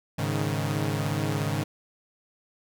sawtooth chord, Ab suspended fourth, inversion none, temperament equal with one note detuned, 104.49 / 138.59 / 155.56 Hz, Ab2 / Db3 / Eb3, +11 / 0 / 0 cents, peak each -26 dBFS, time 0.18-1.64 s, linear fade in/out 10 ms, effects none

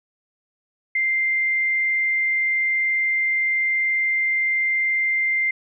sine tone, 2093 Hz, C7, in tune, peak -18 dBFS, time 0.95-5.51 s, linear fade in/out 5 ms, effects none

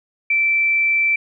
sine tone, 2333 Hz, D7, 12 cents flat, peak -14 dBFS, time 0.3-1.16 s, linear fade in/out 5 ms, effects none

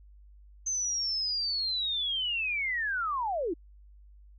sine linear sweep, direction down, 6270 to 298.8 Hz, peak -28 dBFS, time 0.66-3.54 s, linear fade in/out 10 ms, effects added 50 Hz sine -51 dBFS peak until 4.38 s

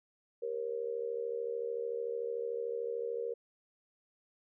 sine tone with amplitude modulation, 470 Hz, A#4, 14 cents sharp, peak -30 dBFS, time 0.42-3.34 s, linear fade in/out 10 ms, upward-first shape sine, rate 73.5 Hz, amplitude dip 85%, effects none

